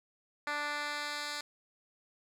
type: tone with band-pass filter sweep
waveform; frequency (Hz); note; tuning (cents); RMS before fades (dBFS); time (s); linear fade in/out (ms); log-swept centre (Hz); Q
10% pulse; 293.7; D4; 0; -37; 0.47-1.41; 2; 1900 to 4400; 0.9
effects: none